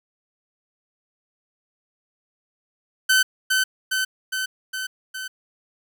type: tone with echo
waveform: sawtooth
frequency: 1526 Hz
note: G6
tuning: 47 cents flat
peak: -11 dBFS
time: 3.09-3.23 s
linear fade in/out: 10 ms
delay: 410 ms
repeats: 5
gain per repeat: -3 dB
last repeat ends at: 5.28 s
effects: none